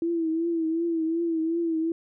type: tone with vibrato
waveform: sine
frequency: 329.6 Hz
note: E4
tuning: in tune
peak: -23 dBFS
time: 0.02-1.92 s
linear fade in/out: 2 ms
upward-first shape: triangle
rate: 2.7 Hz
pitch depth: 68 cents each way
effects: none